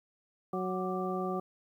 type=harmonic tone with a mistuned harmonic; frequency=185 Hz; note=F#3; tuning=in tune; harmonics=1 / 2 / 3 / 4 / 6; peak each=-36 / -35 / -41 / -38 / -39 dBFS; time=0.53-1.4 s; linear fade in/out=5 ms; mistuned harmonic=6; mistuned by=+100 cents; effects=11-bit